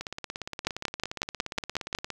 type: two click trains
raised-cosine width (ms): 0.2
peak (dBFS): -9 / -17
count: 8 / 37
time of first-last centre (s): 0.67-1.95 / 0.01-2.103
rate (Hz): 5.47 / 17.2
effects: 8-bit